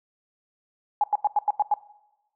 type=tone bursts; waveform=sine; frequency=830.6 Hz; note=G#5; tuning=in tune; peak=-17 dBFS; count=7; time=1.01-1.74 s; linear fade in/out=2 ms; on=28 ms; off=89 ms; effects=noise-tail reverb RT60 1.0 s tail -20 dB re dry